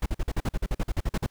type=noise bursts; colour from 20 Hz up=brown; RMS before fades=-25 dBFS; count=15; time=0.02-1.264 s; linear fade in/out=5 ms; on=40 ms; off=46 ms; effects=pink hiss -67 dBFS RMS until 1.3 s